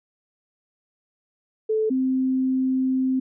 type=tone pair in turn; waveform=sine; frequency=436.3 / 260.6 Hz; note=A4 / C4; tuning=-15 / -7 cents; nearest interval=major sixth; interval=892 cents; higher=first; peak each=-19 dBFS; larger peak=neither; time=1.69-1.9 / 1.9-3.2 s; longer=second; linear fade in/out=10 ms; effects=none